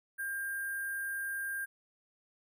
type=tone with sample-and-hold; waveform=sine; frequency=1600 Hz; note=G6; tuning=35 cents sharp; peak=-34 dBFS; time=0.18-1.66 s; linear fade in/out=20 ms; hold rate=11025 Hz; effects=none